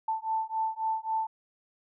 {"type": "beating tone pair", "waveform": "sine", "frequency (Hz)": [883, 886.7], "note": ["A5", "A5"], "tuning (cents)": [6, 13], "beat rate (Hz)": 3.7, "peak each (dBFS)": -31, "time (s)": [0.08, 1.27], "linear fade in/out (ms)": 5, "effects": []}